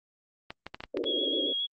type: clicks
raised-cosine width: 0.3 ms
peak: -21 dBFS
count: 7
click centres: 0.505 / 0.666 / 0.745 / 0.805 / 0.838 / 0.972 / 1.041 s
type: band-pass noise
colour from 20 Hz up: pink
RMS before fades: -33 dBFS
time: 0.94-1.53 s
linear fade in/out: 5 ms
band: 270 to 580 Hz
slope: 96 dB/octave
type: tone with vibrato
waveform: sine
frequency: 3312 Hz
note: G#7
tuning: 5 cents flat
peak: -28 dBFS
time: 1.05-1.67 s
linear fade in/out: 20 ms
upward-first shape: square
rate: 7.3 Hz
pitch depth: 17 cents each way
effects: Opus 24 kbps